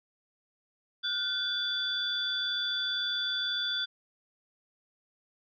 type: tone cluster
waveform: sine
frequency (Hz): 1432 / 1532 / 3467 / 4669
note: F6 / G6 / A7 / D8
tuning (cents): +43 / -40 / -26 / -11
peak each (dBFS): -38 / -39 / -30 / -39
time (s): 1.03-3.86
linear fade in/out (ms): 20
effects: none